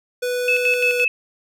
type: tone with pitch glide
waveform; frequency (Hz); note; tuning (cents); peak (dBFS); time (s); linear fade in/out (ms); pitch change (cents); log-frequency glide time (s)
square; 493.9 to 490.5; B4 to B4; 0 to -12; -21; 0.22-1.05; 10; -12; 0.77-0.93
type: tone with tremolo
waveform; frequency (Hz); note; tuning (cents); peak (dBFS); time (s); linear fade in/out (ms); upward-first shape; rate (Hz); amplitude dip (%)
sine; 2602; E7; -23; -15; 0.48-1.08; 2; square; 5.8; 65
effects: none